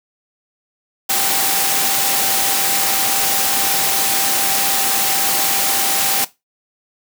sine tone in noise, 784 Hz, G5, in tune, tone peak -25 dBFS, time 1.09-6.25 s, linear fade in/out 10 ms, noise white, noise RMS -17 dBFS, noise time 1.09-6.25 s, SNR -11 dB, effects noise-tail reverb RT60 0.2 s tail -17 dB re dry + high-pass 150 Hz 12 dB/octave

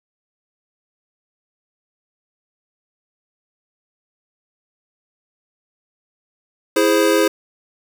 square chord, E augmented, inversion none, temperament equal, 329.6 / 415.3 / 523.3 Hz, E4 / G#4 / B#4, 0 / 0 / 0 cents, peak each -18 dBFS, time 6.76-7.28 s, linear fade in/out 5 ms, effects 7-bit

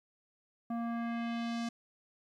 square tone with low-pass filter sweep, 233.1 Hz, A#3, in tune, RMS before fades -36 dBFS, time 0.7-1.69 s, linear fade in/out 5 ms, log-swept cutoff 930 to 6300 Hz, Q 1.3, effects 12-bit

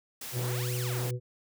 white noise, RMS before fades -40 dBFS, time 0.21-1.11 s, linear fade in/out 5 ms
harmonic tone, 123.47 Hz, B2, in tune, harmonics 1 / 3 / 4, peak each -30 / -40 / -42 dBFS, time 0.32-1.2 s, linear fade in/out 50 ms
10% pulse exponential two-way sweep, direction up then down, 95 to 3136 to 98.4 Hz, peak -31 dBFS, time 0.35-1.11 s, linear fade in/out 20 ms, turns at 0.75 s
effects none

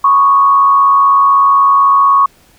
sine tone with frequency modulation, 1108.7 Hz, C#6, in tune, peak -5 dBFS, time 0.04-2.26 s, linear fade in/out 5 ms, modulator 96.1 Hz, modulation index 0.52, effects pink hiss -48 dBFS RMS until 2.58 s

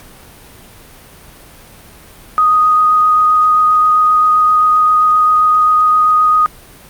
sine tone with vibrato, 1244.5 Hz, D#6, in tune, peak -7 dBFS, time 2.38-6.46 s, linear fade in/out 0 ms, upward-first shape sine, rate 7.6 Hz, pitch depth 8 cents each way, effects pink hiss -39 dBFS RMS until 6.89 s + Opus 48 kbps

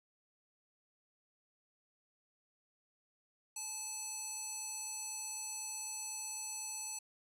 square tone with band-pass filter, 866 Hz, A5, 28 cents flat, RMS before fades -43 dBFS, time 3.56-6.99 s, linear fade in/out 5 ms, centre 8000 Hz, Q 3.2, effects none

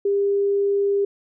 sine tone, 400.6 Hz, G4, 38 cents sharp, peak -17 dBFS, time 0.05-1.05 s, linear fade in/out 5 ms, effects none

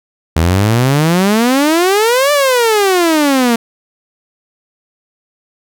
sawtooth exponential two-way sweep, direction up then down, 77.78 to 594 to 227.5 Hz, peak -5 dBFS, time 0.36-3.56 s, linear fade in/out 5 ms, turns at 2.32 s, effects none

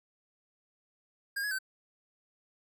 square tone with pitch steps, 1617 / 1679 / 1539 Hz, G#6 / G#6 / G6, -47 / +18 / -32 cents, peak -32 dBFS, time 1.36-1.588 s, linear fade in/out 10 ms, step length 76 ms, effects none

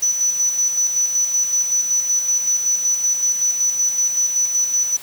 sine tone with tremolo, 5960 Hz, F#8, 12 cents sharp, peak -13 dBFS, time 0.02-4.97 s, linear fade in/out 10 ms, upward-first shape square, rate 5.3 Hz, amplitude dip 50%, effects tanh soft clip ceiling -10 dBFS + white hiss -38 dBFS RMS until 5.02 s

